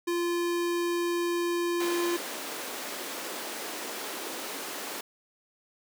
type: tone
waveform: square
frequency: 345.9 Hz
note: F4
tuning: 17 cents flat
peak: -27 dBFS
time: 0.07-2.17 s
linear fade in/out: 10 ms
type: high-pass noise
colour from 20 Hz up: pink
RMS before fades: -37 dBFS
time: 1.8-5.01 s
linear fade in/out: 5 ms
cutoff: 280 Hz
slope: 24 dB/octave
effects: none